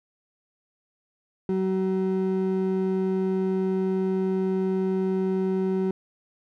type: ring-modulated tone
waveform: triangle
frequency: 283.2 Hz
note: C#4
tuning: 37 cents sharp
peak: -17 dBFS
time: 1.49-5.91 s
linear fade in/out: 2 ms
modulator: 94.6 Hz
effects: none